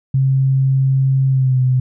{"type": "tone with pitch glide", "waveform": "sine", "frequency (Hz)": [133.9, 128.15], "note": ["C3", "C3"], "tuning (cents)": [40, -36], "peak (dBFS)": -11, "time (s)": [0.14, 1.8], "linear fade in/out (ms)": 5, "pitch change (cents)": -76, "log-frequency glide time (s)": [1.28, 1.6], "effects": []}